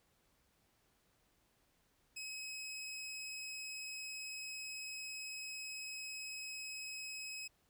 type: tone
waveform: 20% pulse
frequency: 2553 Hz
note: D#7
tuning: 44 cents sharp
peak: -39 dBFS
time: 2.16-7.48 s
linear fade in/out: 10 ms
effects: pink hiss -75 dBFS RMS until 7.69 s